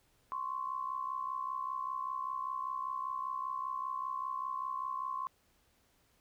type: tone pair together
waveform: sine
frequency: 1043.6 / 1108.7 Hz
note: C6 / C#6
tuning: -5 / 0 cents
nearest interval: minor second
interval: 105 cents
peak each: -37 / -39 dBFS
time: 0.32-5.27 s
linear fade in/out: 0 ms
effects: pink hiss -71 dBFS RMS until 6.2 s